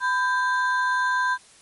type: ring-modulated tone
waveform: triangle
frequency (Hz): 1292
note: E6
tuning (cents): -35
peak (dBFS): -15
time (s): 0-1.38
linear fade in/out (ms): 50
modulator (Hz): 288
effects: white hiss -52 dBFS RMS until 1.61 s + MP3 48 kbps